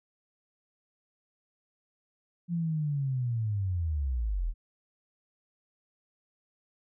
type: linear sweep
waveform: sine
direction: down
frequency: 174.8 to 35.81 Hz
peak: -27 dBFS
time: 2.48-4.54 s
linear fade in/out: 50 ms
effects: none